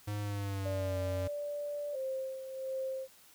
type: tone with pitch glide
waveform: square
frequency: 103.7 to 91.85 Hz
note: G#2 to F#2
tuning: -2 to -12 cents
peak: -35 dBFS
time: 0.07-1.28 s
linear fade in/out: 10 ms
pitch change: -210 cents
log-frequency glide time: 0.2-0.99 s
type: tone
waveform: sine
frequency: 583 Hz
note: D5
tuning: 13 cents flat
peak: -35 dBFS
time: 0.65-1.96 s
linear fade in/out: 10 ms
type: tone with tremolo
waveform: sine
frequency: 528 Hz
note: C5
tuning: 16 cents sharp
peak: -33 dBFS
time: 1.92-3.08 s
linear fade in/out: 50 ms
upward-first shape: sine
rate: 1.4 Hz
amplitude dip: 60%
effects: white hiss -60 dBFS RMS until 3.34 s